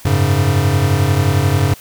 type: chord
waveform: square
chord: F# suspended second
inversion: none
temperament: equal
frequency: 92.5 / 103.83 / 138.59 Hz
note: F#2 / G#2 / C#3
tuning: 0 / 0 / 0 cents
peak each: -17 dBFS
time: 0.05-1.74 s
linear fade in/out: 5 ms
effects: white hiss -40 dBFS RMS until 1.8 s